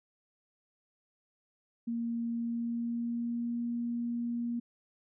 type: tone with pitch glide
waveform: sine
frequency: 233.1 to 236.9 Hz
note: A#3 to A#3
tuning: 0 to +28 cents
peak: -31 dBFS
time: 1.87-4.6 s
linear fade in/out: 10 ms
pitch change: +28 cents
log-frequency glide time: 2.3-3.61 s
effects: none